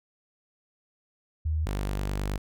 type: tone pair in turn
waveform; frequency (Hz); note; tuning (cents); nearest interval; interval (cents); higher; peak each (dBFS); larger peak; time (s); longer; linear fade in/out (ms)
sine / sawtooth; 78.1 / 49.47; D#2 / G1; +7 / +17; minor sixth; 790; first; -24 / -24; neither; 1.45-1.66 / 1.66-2.38; second; 10
effects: none